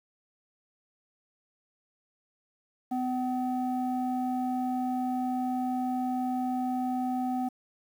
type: tone with low-pass filter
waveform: square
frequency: 253.1 Hz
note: B3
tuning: 43 cents sharp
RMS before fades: -30 dBFS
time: 2.91-7.49 s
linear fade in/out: 10 ms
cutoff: 660 Hz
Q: 6.5
effects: 9-bit